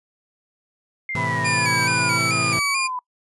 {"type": "exponential sweep", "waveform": "sine", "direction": "down", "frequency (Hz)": [2128, 989], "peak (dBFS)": -25, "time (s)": [1.09, 2.99], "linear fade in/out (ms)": 2}
{"type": "chord", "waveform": "sawtooth", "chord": "A minor", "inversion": "none", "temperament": "equal", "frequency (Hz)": [110, 130.81, 164.81], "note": ["A2", "C3", "E3"], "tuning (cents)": [0, 0, 0], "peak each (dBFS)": -25, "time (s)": [1.15, 2.59], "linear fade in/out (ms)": 0}
{"type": "tone", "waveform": "sine", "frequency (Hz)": 987.8, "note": "B5", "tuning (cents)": 0, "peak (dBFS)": -25, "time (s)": [1.16, 2.19], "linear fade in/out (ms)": 20}
{"type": "tone with vibrato", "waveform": "sawtooth", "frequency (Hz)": 2346, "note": "D7", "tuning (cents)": -2, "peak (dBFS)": -17, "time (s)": [1.44, 2.88], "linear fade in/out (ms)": 20, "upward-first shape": "square", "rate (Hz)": 2.3, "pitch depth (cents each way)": 49}
{"effects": ["noise-tail reverb RT60 0.1 s tail -24 dB re dry", "resampled to 24000 Hz"]}